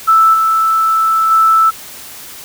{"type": "tone with level steps", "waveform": "sine", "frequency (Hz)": 1318.5, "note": "E6", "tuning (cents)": 0, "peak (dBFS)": [-5, -9, -6], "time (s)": [0.07, 1.71], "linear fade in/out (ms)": 20, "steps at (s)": [0.33, 1.3], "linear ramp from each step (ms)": 20, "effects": ["white hiss -32 dBFS RMS until 2.44 s"]}